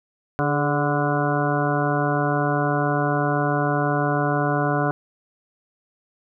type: harmonic tone with a mistuned harmonic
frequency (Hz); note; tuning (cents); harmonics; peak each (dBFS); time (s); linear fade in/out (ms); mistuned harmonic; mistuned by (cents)
146; D3; -10; 1 / 2 / 3 / 4 / 5 / 7 / 8 / 9 / 10; -24 / -26 / -28 / -28 / -26 / -29 / -33 / -33 / -29; 0.39-4.91; 0; 3; -50
effects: none